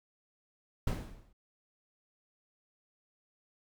brown noise with exponential decay, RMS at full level -28 dBFS, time 0.87-1.33 s, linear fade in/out 5 ms, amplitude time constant 100 ms, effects none

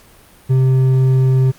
sine tone with hard clipping, 130.81 Hz, C3, in tune, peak -11 dBFS, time 0.49-1.52 s, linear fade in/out 20 ms, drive 5 dB, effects pink hiss -46 dBFS RMS until 1.58 s + Opus 48 kbps

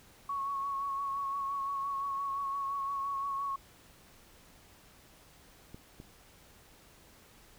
sine tone with vibrato, 1107 Hz, C#6, 3 cents flat, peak -32 dBFS, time 0.29-3.56 s, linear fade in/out 5 ms, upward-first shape sine, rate 5.8 Hz, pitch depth 25 cents each way
clicks, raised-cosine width 3 ms, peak -33 dBFS, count 2, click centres 5.745 / 6.001 s
effects pink hiss -59 dBFS RMS until 7.58 s

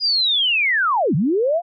sine linear two-way sweep, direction down then up, 4967 to 130 to 722 Hz, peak -15 dBFS, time 0-1.62 s, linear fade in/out 50 ms, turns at 1.15 s, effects none

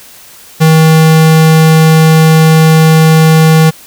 square tone, 159.2 Hz, D#3, 40 cents sharp, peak -3 dBFS, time 0.6-3.71 s, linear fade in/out 20 ms, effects white hiss -35 dBFS RMS until 3.86 s

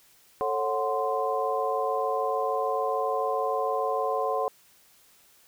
sine tone cluster, 442.3 / 549 / 736 / 1040 Hz, A4 / C#5 / F#5 / C6, +9 / -17 / -9 / -11 cents, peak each -30 dBFS, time 0.41-4.48 s, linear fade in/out 0 ms, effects white hiss -59 dBFS RMS until 5.47 s

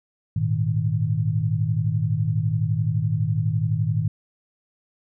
sine chord, Ab suspended second, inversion none, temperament equal with one note detuned, 104.67 / 116.54 / 155.56 Hz, Ab2 / Bb2 / Eb3, +14 / 0 / 0 cents, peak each -24 dBFS, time 0.36-4.08 s, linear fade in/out 5 ms, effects none

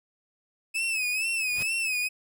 40% pulse tone with vibrato, 2582 Hz, E7, 37 cents flat, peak -25 dBFS, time 0.74-2.09 s, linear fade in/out 20 ms, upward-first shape sine, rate 2.2 Hz, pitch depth 91 cents each way
pink noise with exponential growth, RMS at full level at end -34 dBFS, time 1.46-1.63 s, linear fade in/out 5 ms, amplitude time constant 36 ms
effects none

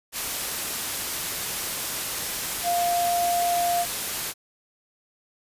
sine tone in noise, 698.5 Hz, F5, in tune, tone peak -21 dBFS, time 2.63-3.86 s, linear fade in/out 50 ms, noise white, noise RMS -29 dBFS, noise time 0.12-4.34 s, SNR +5 dB, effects resampled to 32000 Hz

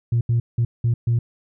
sine tone bursts at uneven times, 117.7 Hz, A#2, 17 cents sharp, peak -14 dBFS, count 5, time 0.12-0.21 / 0.29-0.4 / 0.58-0.65 / 0.84-0.94 / 1.07-1.19 s, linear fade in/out 5 ms, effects tanh soft clip ceiling -13 dBFS

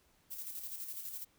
violet noise with tremolo, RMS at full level -42 dBFS, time 0.3-1.25 s, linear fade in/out 20 ms, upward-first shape square, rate 12 Hz, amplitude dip 45%, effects pink hiss -70 dBFS RMS until 1.38 s

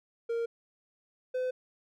triangle tone pair in turn, 464.3 / 508.7 Hz, A#4 / C5, -7 / -49 cents, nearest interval major second, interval 158 cents, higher second, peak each -27 dBFS, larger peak neither, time 0.29-0.46 / 1.34-1.51 s, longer neither, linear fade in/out 10 ms, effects none

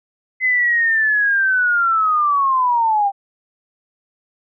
sine linear sweep, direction down, 2049 to 780 Hz, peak -13 dBFS, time 0.4-3.12 s, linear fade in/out 50 ms, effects none

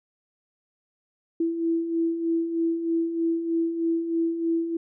sine beating tone pair, 329.1 / 332.3 Hz, E4 / E4, -3 / +14 cents, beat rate 3.2 Hz, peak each -31 / -23 dBFS, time 1.4-4.77 s, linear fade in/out 5 ms, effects none

